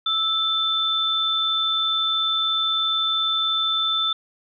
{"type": "tone pair together", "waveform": "sine", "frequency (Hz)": [1318.5, 3534], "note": ["E6", "A7"], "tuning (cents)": [0, 7], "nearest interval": "octave + perfect fourth", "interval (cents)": 1707, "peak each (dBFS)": [-26, -20], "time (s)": [0.06, 4.13], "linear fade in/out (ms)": 5, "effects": []}